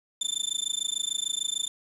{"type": "tone with amplitude modulation", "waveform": "25% pulse", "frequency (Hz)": 3552, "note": "A7", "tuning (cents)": 16, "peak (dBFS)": -20, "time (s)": [0.21, 1.68], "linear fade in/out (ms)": 5, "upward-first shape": "sine", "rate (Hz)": 26.7, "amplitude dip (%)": 100, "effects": ["resampled to 32000 Hz", "8-bit"]}